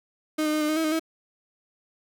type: tone with pitch steps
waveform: 35% pulse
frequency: 309.4 / 304.9 / 307.4 / 302.3 / 310.1 / 322.7 / 309.3 / 322.7 Hz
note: D#4 / D#4 / D#4 / D#4 / D#4 / E4 / D#4 / E4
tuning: -10 / -35 / -21 / -50 / -6 / -37 / -10 / -37 cents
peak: -21 dBFS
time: 0.38-0.996 s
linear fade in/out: 10 ms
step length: 77 ms
effects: none